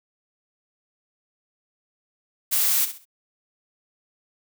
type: noise with echo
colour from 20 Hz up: blue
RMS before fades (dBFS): -21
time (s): 2.51-2.86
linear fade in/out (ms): 20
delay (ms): 65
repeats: 3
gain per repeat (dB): -11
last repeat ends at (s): 3.055
effects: none